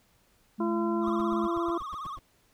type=tone; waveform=sine; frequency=214.9 Hz; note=A3; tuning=41 cents flat; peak=-30 dBFS; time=0.58-1.48 s; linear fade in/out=20 ms
type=harmonic tone; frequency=340 Hz; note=F4; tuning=46 cents flat; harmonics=1 / 2 / 3 / 4; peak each=-28 / -37 / -34 / -42 dBFS; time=0.6-1.78 s; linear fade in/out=5 ms
type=tone with vibrato; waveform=triangle; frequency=1166 Hz; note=D6; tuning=13 cents flat; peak=-33 dBFS; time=1.01-2.19 s; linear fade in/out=50 ms; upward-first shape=sine; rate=17 Hz; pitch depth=140 cents each way
type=noise bursts; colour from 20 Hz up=brown; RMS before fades=-43 dBFS; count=10; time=1.07-2.192 s; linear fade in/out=5 ms; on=24 ms; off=98 ms
effects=pink hiss -66 dBFS RMS until 2.53 s